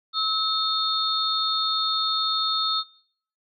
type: tone cluster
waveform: sine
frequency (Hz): 1293 / 3639 / 4310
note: E6 / A#7 / C#8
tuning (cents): -34 / -42 / -49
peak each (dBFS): -26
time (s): 0.13-2.84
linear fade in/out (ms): 50
effects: noise-tail reverb RT60 0.6 s tail -20 dB re dry